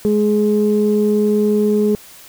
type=tone pair together; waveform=sine; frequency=210 / 420 Hz; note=G#3 / G#4; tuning=+19 / +19 cents; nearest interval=octave; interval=1200 cents; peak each=-14 dBFS; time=0.05-1.95 s; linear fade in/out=0 ms; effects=tanh soft clip ceiling -5 dBFS + white hiss -41 dBFS RMS until 2.28 s